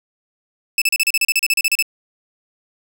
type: tone bursts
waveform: sawtooth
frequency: 2623 Hz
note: E7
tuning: 9 cents flat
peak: -10 dBFS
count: 15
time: 0.78-1.825 s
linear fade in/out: 2 ms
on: 37 ms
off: 35 ms
effects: none